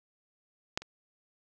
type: clicks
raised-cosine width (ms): 0.2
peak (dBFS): -12 / -28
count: 2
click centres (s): 0.775 / 0.82
effects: none